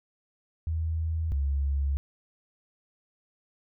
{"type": "tone pair in turn", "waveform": "sine", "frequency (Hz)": [80.7, 69.64], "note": ["E2", "C#2"], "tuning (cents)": [-36, 9], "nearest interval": "minor third", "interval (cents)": 255, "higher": "first", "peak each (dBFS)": [-26, -24], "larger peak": "second", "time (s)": [[0.67, 1.32], [1.32, 1.97]], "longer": "neither", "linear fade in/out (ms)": 0, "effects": []}